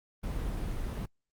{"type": "noise", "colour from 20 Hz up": "brown", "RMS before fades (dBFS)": -34, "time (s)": [0.23, 1.06], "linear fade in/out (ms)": 10, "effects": ["noise-tail reverb RT60 0.1 s tail -26 dB re dry", "Opus 24 kbps"]}